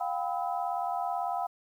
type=tone cluster; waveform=sine; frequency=708 / 786 / 997 / 1290 Hz; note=F5 / G5 / B5 / E6; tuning=+23 / +4 / +16 / -38 cents; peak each=-32 / -33 / -38 / -40 dBFS; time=0-1.47 s; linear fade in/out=10 ms; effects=10-bit